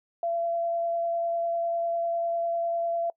sine tone with vibrato, 678 Hz, E5, 49 cents sharp, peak -25 dBFS, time 0.23-3.1 s, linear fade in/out 2 ms, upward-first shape sine, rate 10 Hz, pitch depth 9 cents each way, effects noise-tail reverb RT60 0.1 s tail -23 dB re dry

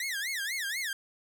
sawtooth tone with vibrato, 1864.7 Hz, A#6, in tune, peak -28 dBFS, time 0-0.93 s, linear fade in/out 2 ms, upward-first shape sine, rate 4.1 Hz, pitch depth 280 cents each way, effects none

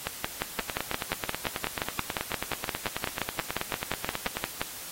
two click trains, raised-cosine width 0.3 ms, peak -11 / -13 dBFS, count 27 / 36, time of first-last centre 0.07-4.615 / 0.59-4.37 s, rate 5.72 / 9.26 Hz, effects white hiss -41 dBFS RMS until 4.91 s + AAC 48 kbps

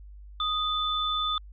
sine tone pair together, 1244.5 / 3520 Hz, D#6 / A7, 0 / 0 cents, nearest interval octave + tritone, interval 1800 cents, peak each -28 dBFS, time 0.4-1.38 s, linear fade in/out 2 ms, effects added 50 Hz sine -43 dBFS peak until 1.52 s

